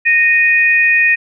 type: tone pair together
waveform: sine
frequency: 1854.3 / 2477 Hz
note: A#6 / D#7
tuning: -10 / -8 cents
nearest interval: perfect fourth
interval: 502 cents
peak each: -11 dBFS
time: 0.05-1.16 s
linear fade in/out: 20 ms
effects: none